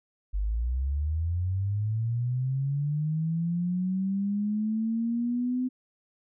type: linear sweep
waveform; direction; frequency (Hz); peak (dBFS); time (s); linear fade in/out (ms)
sine; up; 47.25 to 255.9; -25; 0.33-5.69; 20
effects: none

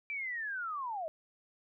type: linear sweep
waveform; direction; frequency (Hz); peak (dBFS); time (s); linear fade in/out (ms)
sine; down; 2349 to 607; -35; 0.1-1.08; 0
effects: none

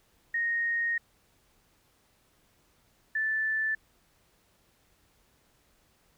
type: tone pair in turn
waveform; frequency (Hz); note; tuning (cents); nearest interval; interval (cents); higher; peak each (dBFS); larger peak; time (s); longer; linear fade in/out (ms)
sine; 1862 / 1757.5; A#6 / A6; -2 / -2; minor second; 100; first; -26; neither; 0.34-0.98 / 3.15-3.75; first; 5
effects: pink hiss -67 dBFS RMS until 6.17 s

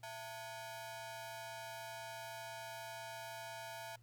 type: ring-modulated tone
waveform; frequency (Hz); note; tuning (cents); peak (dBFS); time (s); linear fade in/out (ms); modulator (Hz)
sawtooth; 784; G5; 0; -39; 0.03-3.96; 5; 115
effects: added 117 Hz sine -61 dBFS peak until 4.02 s + pink hiss -75 dBFS RMS until 4.02 s

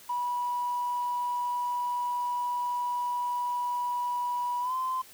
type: tone with pitch glide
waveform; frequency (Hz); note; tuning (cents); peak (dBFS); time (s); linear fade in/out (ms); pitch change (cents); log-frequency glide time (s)
triangle; 976 to 1032.8; B5 to C6; -21 to -23; -24; 0.09-5.02; 10; +98; 4.61-4.74
effects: tanh soft clip ceiling -25 dBFS + white hiss -52 dBFS RMS until 5.13 s

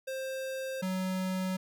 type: tone pair in turn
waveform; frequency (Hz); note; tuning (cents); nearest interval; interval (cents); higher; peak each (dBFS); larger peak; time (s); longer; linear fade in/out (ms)
square; 528 / 186.68; C5 / F#3; +16 / +16; octave + tritone; 1800; first; -35 / -31; second; 0.07-0.82 / 0.82-1.57; neither; 10
effects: none

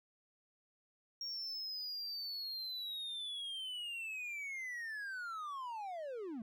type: linear sweep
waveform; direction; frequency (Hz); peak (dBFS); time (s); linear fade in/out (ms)
triangle; down; 5588 to 207.7; -39; 1.21-6.42; 2
effects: none

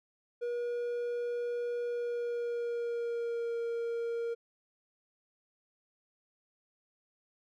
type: tone with pitch glide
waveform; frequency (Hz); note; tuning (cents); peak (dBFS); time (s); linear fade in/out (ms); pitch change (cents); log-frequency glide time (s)
triangle; 480 to 466.3; B4 to A#4; -49 to +1; -30; 0.41-4.35; 20; -50; 1.83-3.59
effects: none

